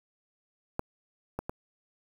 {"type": "clicks", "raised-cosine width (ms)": 1, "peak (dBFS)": [-15, -18, -19], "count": 3, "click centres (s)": [0.794, 1.39, 1.495], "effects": ["7-bit"]}